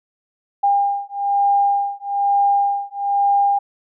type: beating tone pair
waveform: sine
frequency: 803 / 804.1 Hz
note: G5 / G5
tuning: +41 / +44 cents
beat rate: 1.1 Hz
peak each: -18 dBFS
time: 0.63-3.59 s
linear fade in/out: 10 ms
effects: none